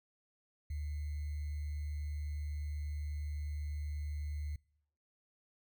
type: tone with sample-and-hold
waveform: sine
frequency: 74.1 Hz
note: D2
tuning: 16 cents sharp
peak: -36 dBFS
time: 0.7-4.56 s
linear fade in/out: 5 ms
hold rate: 2100 Hz
effects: noise-tail reverb RT60 0.7 s tail -25 dB re dry